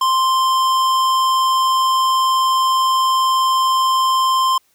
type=tone with tanh clipping; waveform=sine; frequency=1046.5 Hz; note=C6; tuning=in tune; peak=-15 dBFS; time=0.01-4.58 s; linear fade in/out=5 ms; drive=18 dB; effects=white hiss -60 dBFS RMS until 4.74 s